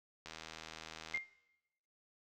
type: click train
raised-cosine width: 0.2 ms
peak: -29 dBFS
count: 74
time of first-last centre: 0.26-1.174 s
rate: 79.9 Hz
type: tone with exponential decay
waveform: sine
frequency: 2114 Hz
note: C7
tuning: 17 cents sharp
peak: -31 dBFS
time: 1.14-1.31 s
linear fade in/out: 5 ms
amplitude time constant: 35 ms
effects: noise-tail reverb RT60 0.9 s tail -17 dB re dry